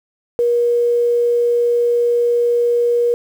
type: tone with quantisation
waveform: sine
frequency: 477.1 Hz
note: A#4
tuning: 40 cents sharp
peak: -12 dBFS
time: 0.39-3.14 s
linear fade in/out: 0 ms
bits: 7
effects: none